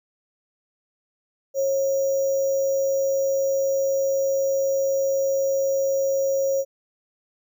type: tone with sample-and-hold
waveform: sine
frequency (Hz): 544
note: C#5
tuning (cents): -33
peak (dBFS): -19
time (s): 1.54-6.65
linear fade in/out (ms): 50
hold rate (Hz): 6300
effects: none